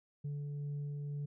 sine tone with frequency modulation, 145 Hz, D3, 22 cents flat, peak -37 dBFS, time 0.24-1.26 s, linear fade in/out 10 ms, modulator 288 Hz, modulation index 0.22, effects none

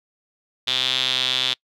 sawtooth tone with band-pass filter, 128.6 Hz, C3, 30 cents flat, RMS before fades -22 dBFS, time 0.67-1.54 s, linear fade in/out 10 ms, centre 3500 Hz, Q 7.1, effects noise-tail reverb RT60 0.1 s tail -26 dB re dry

